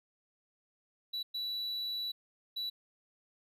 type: tone bursts at uneven times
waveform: triangle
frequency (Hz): 3941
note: B7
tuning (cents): -4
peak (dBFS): -33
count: 3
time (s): 1.13-1.23 / 1.34-2.12 / 2.56-2.7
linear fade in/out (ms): 10
effects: none